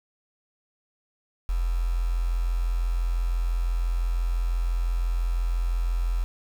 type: tone with quantisation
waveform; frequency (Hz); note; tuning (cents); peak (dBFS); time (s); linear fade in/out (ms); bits
sine; 42.94; F1; -29; -22; 1.49-6.24; 0; 7
effects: none